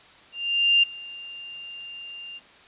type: tone with ADSR envelope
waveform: sine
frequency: 2794 Hz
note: F7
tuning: in tune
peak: -14 dBFS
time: 0.32-2.4 s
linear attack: 510 ms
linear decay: 9 ms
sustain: -22 dB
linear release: 32 ms
effects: white hiss -51 dBFS RMS until 2.67 s + resampled to 8000 Hz